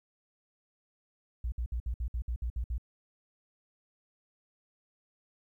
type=tone bursts; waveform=sine; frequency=59.3 Hz; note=A#1; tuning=30 cents sharp; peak=-30 dBFS; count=10; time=1.44-2.781 s; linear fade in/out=5 ms; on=81 ms; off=59 ms; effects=12-bit